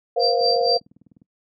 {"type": "chord", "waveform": "sine", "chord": "Bb suspended second", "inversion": "none", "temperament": "equal with one note detuned", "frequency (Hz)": [476.8, 523.3, 698.5], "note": ["Bb4", "C5", "F5"], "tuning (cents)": [39, 0, 0], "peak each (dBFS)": [-20, -22, -22], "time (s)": [0.16, 0.78], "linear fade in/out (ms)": 10}
{"type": "tone with tremolo", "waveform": "sine", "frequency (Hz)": 4699, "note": "D8", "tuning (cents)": 0, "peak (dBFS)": -18, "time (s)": [0.19, 0.8], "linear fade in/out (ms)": 50, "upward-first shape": "sine", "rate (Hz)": 4.2, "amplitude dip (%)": 90}
{"type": "click train", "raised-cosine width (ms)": 5, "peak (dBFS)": -26, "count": 17, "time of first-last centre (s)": [0.41, 1.218], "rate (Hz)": 19.8}
{"effects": ["noise-tail reverb RT60 0.1 s tail -22 dB re dry", "high-pass 300 Hz 12 dB/octave"]}